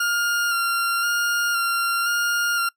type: tone with vibrato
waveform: 40% pulse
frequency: 1396.9 Hz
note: F6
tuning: in tune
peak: -19 dBFS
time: 0-2.69 s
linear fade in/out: 5 ms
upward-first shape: square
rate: 0.97 Hz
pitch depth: 19 cents each way
effects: noise-tail reverb RT60 0.1 s tail -23 dB re dry